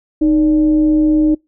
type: tone with frequency modulation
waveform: sine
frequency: 307.9 Hz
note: D#4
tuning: 18 cents flat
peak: -9 dBFS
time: 0.21-1.35 s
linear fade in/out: 10 ms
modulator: 270 Hz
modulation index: 0.31
effects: noise-tail reverb RT60 0.2 s tail -25 dB re dry